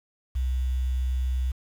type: tone with quantisation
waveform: sine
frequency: 63.7 Hz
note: C2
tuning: 46 cents flat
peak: -23 dBFS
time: 0.35-1.52 s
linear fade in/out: 10 ms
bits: 8
effects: none